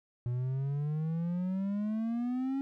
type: exponential sweep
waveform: triangle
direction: up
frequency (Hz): 120 to 275.9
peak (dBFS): -28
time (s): 0.26-2.61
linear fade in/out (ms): 0
effects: none